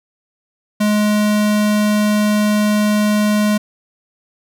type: tone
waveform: square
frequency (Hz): 210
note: G#3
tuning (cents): +19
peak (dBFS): -13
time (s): 0.8-3.58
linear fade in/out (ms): 10
effects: none